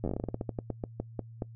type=slowing click train; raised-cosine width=2 ms; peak=-19 dBFS; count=20; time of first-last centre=0.04-1.422 s; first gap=10 ms; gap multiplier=1.19; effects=noise-tail reverb RT60 0.1 s tail -23 dB re dry + added 114 Hz sine -45 dBFS peak until 1.55 s